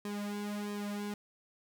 sawtooth tone with flanger, 205.8 Hz, G#3, 16 cents flat, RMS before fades -38 dBFS, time 0.05-1.14 s, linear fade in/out 2 ms, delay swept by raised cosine 1.4 to 3.3 ms, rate 1.5 Hz, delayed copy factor -0.9, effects none

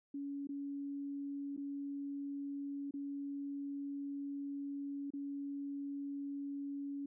sine tone with dropouts, 281.4 Hz, C#4, 26 cents sharp, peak -39 dBFS, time 0.14-7.06 s, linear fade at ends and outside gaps 5 ms, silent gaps 0.472-0.49 / 1.566-1.575 / 2.91-2.938 / 5.105-5.135 s, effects none

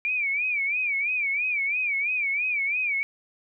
sine tone with vibrato, 2349 Hz, D7, in tune, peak -23 dBFS, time 0.05-3.03 s, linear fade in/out 0 ms, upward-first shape sine, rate 3 Hz, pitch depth 130 cents each way, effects none

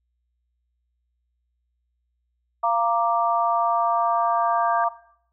sine chord, Bb major, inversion second, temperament equal with one note detuned, 690.4 / 932.3 / 1174.7 Hz, F5 / Bb5 / D6, -20 / 0 / 0 cents, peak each -23 dBFS, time 2.63-4.89 s, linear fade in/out 10 ms
sine tone with exponential growth, 1595 Hz, G6, 30 cents sharp, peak -29 dBFS, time 2.95-4.84 s, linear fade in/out 1 ms, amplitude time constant 410 ms
effects noise-tail reverb RT60 0.7 s tail -18 dB re dry + added 60 Hz sine -70 dBFS peak until 5.32 s

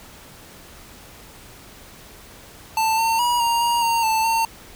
square tone with pitch steps, 887 / 906 / 964 / 935 / 944 / 924 / 886 / 908 Hz, A5 / A#5 / B5 / A#5 / A#5 / A#5 / A5 / A#5, +14 / -50 / -42 / +5 / +22 / -16 / +12 / -46 cents, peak -18 dBFS, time 2.77-4.45 s, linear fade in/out 2 ms, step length 210 ms, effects pink hiss -44 dBFS RMS until 4.75 s

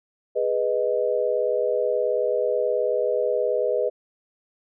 sine chord, G# minor, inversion none, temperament equal, 415.3 / 493.9 / 622.3 Hz, G#4 / B4 / D#5, 0 / 0 / 0 cents, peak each -26 / -23 / -25 dBFS, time 0.35-3.9 s, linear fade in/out 20 ms, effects none

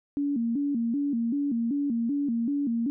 sine tone with vibrato, 257.1 Hz, C4, 30 cents flat, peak -24 dBFS, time 0.17-2.9 s, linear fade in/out 0 ms, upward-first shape square, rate 2.6 Hz, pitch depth 180 cents each way, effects none

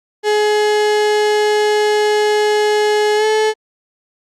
35% pulse tone with pitch glide, 421.6 to 432.7 Hz, G#4 to A4, +26 to -29 cents, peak -10 dBFS, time 0.23-3.54 s, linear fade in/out 50 ms, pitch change +45 cents, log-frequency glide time 3.16-3.25 s, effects low-pass 7000 Hz 12 dB/octave + Opus 48 kbps

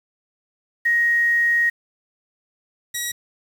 sine / 10% pulse tone pair in turn, 1879 / 1915.2 Hz, A#6 / A#6, +13 / +46 cents, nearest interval unison, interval 33 cents, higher second, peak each -15 / -15 dBFS, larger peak neither, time 0.85-1.7 / 2.94-3.12 s, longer first, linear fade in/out 10 ms, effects 7-bit

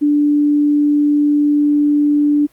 sine tone, 293.3 Hz, D4, 2 cents flat, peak -10 dBFS, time 0.01-2.47 s, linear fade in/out 20 ms, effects pink hiss -54 dBFS RMS until 2.52 s + Opus 32 kbps

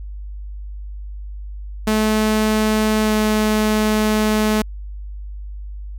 sawtooth tone with pitch glide, 216.1 to 214.7 Hz, A3 to A3, -31 to -42 cents, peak -11 dBFS, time 1.87-4.62 s, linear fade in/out 5 ms, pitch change -11 cents, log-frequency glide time 3.03-3.12 s, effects added 50 Hz sine -28 dBFS peak until 5.98 s

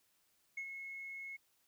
sine tone with ADSR envelope, 2178 Hz, C#7, 31 cents flat, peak -36 dBFS, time 0.57-1.37 s, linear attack 7 ms, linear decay 72 ms, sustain -7 dB, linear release 16 ms, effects tanh soft clip ceiling -37 dBFS + white hiss -75 dBFS RMS until 1.67 s

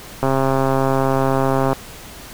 click train, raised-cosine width 1 ms, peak -4 dBFS, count 202, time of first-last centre 0.23-1.73 s, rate 134 Hz, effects pink hiss -37 dBFS RMS until 2.33 s

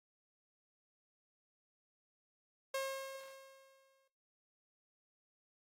sawtooth tone with exponential decay, 538 Hz, C5, 48 cents sharp, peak -31 dBFS, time 2.74-4.08 s, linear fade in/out 5 ms, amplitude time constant 290 ms, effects noise-tail reverb RT60 0.7 s tail -25 dB re dry + AAC 48 kbps

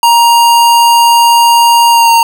square tone with pitch glide, 938 to 924.6 Hz, A#5 to A#5, +11 to -14 cents, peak -4 dBFS, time 0.03-2.23 s, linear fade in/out 2 ms, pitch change -25 cents, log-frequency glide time 1.9-2.11 s, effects none

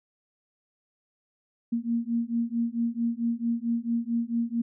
sine beating tone pair, 231.2 / 235.7 Hz, A#3 / A#3, -14 / +19 cents, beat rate 4.5 Hz, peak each -28 dBFS, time 1.72-4.62 s, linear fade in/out 10 ms, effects none

